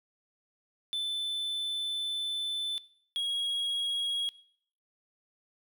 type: tone pair in turn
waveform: triangle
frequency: 3520 / 3305 Hz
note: A7 / G#7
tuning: 0 / -9 cents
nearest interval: minor second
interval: 109 cents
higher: first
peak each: -28 / -27 dBFS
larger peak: second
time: 0.93-2.78 / 3.16-4.29 s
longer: first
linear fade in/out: 0 ms
effects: noise-tail reverb RT60 0.6 s tail -20 dB re dry